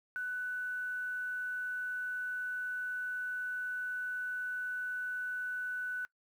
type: tone with quantisation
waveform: sine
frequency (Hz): 1492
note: F#6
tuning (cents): +14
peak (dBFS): -34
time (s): 0.16-6.05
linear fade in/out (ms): 0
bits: 10
effects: noise-tail reverb RT60 0.1 s tail -22 dB re dry